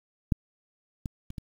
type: clicks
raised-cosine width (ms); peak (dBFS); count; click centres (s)
5; -10 / -20 / -27 / -24; 4; 0.322 / 1.058 / 1.304 / 1.382
effects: 8-bit